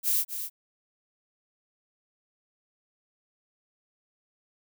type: noise with echo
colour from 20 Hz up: violet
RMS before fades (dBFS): -25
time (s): 0.03-0.25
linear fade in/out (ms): 50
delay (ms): 250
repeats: 1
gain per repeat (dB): -9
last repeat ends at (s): 0.5
effects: none